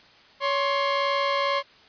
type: tone pair together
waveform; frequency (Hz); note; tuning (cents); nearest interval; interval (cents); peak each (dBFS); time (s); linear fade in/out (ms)
sawtooth; 561 / 1059.9; C#5 / C6; +21 / +22; major seventh; 1101; -21; 0.4-1.63; 50
effects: white hiss -53 dBFS RMS until 1.88 s + resampled to 11025 Hz